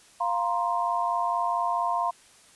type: chord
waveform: sine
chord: F suspended fourth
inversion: none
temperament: equal with one note detuned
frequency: 698.5 / 942.1 / 1046.5 Hz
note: F5 / Bb5 / C6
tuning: 0 / +18 / 0 cents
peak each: -28 dBFS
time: 0.2-2.11 s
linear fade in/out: 10 ms
effects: white hiss -55 dBFS RMS until 2.55 s + resampled to 24000 Hz